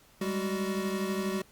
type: tone cluster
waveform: square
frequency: 194.7 / 206.9 / 375.1 Hz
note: G3 / G#3 / F#4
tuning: -12 / -6 / +24 cents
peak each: -34 / -36 / -34 dBFS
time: 0.21-1.42 s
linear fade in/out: 5 ms
effects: pink hiss -60 dBFS RMS until 1.51 s + Opus 48 kbps